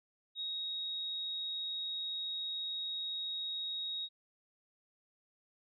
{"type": "tone", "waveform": "sine", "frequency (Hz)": 3773, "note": "A#7", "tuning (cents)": 20, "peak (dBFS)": -36, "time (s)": [0.35, 4.09], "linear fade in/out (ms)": 50, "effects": []}